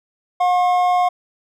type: tone pair together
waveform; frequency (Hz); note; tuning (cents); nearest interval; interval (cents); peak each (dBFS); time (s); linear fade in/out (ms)
triangle; 719.5 / 1078; F#5 / C#6; -49 / -49; perfect fifth; 700; -12 / -20; 0.4-1.09; 10
effects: none